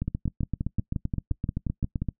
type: two click trains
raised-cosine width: 5 ms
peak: -15 / -15 dBFS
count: 17 / 12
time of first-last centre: 0.02-2.087 / 0.08-2.02 s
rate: 7.74 / 5.67 Hz
effects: noise-tail reverb RT60 0.1 s tail -23 dB re dry